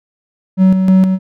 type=tone with tremolo; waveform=triangle; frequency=188.2 Hz; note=F#3; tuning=30 cents sharp; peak=-3 dBFS; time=0.57-1.19 s; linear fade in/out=50 ms; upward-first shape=square; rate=3.2 Hz; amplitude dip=45%; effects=none